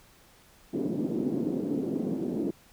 white band-pass noise, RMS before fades -30 dBFS, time 0.73-2.51 s, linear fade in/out 10 ms, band 180 to 350 Hz, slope 24 dB/octave, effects pink hiss -58 dBFS RMS until 2.72 s

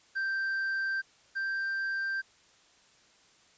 triangle tone pair in turn, 1568 / 1574.3 Hz, G6 / G6, 0 / +7 cents, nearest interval unison, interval 7 cents, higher second, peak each -27 / -28 dBFS, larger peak first, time 0.15-1.02 / 1.35-2.22 s, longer neither, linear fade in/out 20 ms, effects white hiss -62 dBFS RMS until 3.57 s + resampled to 16000 Hz

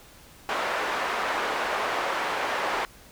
white band-pass noise, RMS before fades -28 dBFS, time 0.49-2.85 s, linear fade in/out 0 ms, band 480 to 1400 Hz, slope 12 dB/octave, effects pink hiss -51 dBFS RMS until 3.11 s

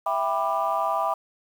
sine chord, E minor seventh, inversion none, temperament just, 659.3 / 791.1 / 988.9 / 1186.7 Hz, E5 / G5 / B5 / D6, 0 / +16 / +2 / +18 cents, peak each -27 dBFS, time 0.06-1.14 s, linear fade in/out 5 ms, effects tanh soft clip ceiling -13 dBFS + 8-bit

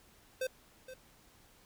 square tone with echo, 517 Hz, C5, 21 cents flat, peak -33 dBFS, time 0.41-0.47 s, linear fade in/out 5 ms, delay 470 ms, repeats 1, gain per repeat -13 dB, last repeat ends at 0.94 s, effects pink hiss -63 dBFS RMS until 1.65 s

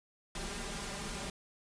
pink noise with comb filter, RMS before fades -40 dBFS, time 0.35-1.3 s, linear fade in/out 2 ms, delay 5 ms, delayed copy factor +0.75, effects resampled to 22050 Hz

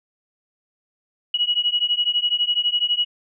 sine beating tone pair, 2909 / 2921 Hz, F#7 / F#7, -30 / -23 cents, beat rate 12 Hz, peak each -21 dBFS, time 1.34-3.05 s, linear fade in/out 5 ms, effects none

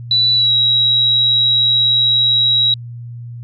sine tone with pitch glide, 3961 to 3859 Hz, B7 to B7, +4 to -41 cents, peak -10 dBFS, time 0.11-2.74 s, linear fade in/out 2 ms, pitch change -45 cents, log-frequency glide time 0.35-0.52 s, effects added 119 Hz sine -27 dBFS peak until 3.43 s

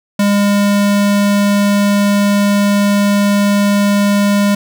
square tone, 202.8 Hz, G#3, 41 cents flat, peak -10 dBFS, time 0.19-4.55 s, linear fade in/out 5 ms, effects none

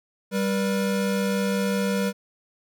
square tone pair together, 195.9 / 482.1 Hz, G3 / B4, -1 / -42 cents, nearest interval octave + major third, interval 1559 cents, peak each -24 / -28 dBFS, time 0.31-2.13 s, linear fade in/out 50 ms, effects none

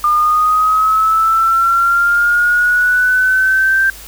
sine linear sweep, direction up, 1203 to 1574 Hz, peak -9 dBFS, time 0.04-3.9 s, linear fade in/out 2 ms, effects added 50 Hz sine -37 dBFS peak until 4.07 s + white hiss -35 dBFS RMS until 4.07 s

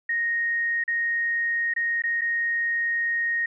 sine tone with dropouts, 1864.7 Hz, A#6, in tune, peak -22 dBFS, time 0.09-3.46 s, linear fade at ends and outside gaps 5 ms, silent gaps 0.839-0.878 / 1.738-1.762 / 2.021-2.037 / 2.211-2.216 s, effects none

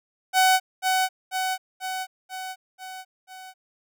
sawtooth tone with echo, 750 Hz, F#5, 23 cents sharp, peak -12 dBFS, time 0.33-0.6 s, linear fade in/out 50 ms, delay 490 ms, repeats 6, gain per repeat -4 dB, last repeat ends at 3.54 s, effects none

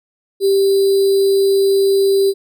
sine tone with sample-and-hold, 392 Hz, G4, in tune, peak -10 dBFS, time 0.4-2.34 s, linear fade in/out 50 ms, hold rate 4410 Hz, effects none

